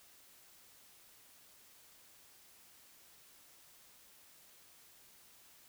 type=silence; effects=white hiss -62 dBFS RMS until 5.68 s